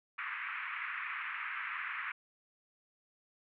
white band-pass noise, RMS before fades -40 dBFS, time 0.18-2.12 s, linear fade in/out 5 ms, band 1100 to 2400 Hz, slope 48 dB/octave, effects none

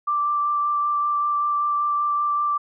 sine tone with vibrato, 1174.7 Hz, D6, in tune, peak -19 dBFS, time 0.07-2.58 s, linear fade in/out 10 ms, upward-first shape sine, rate 5.2 Hz, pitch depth 9 cents each way, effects none

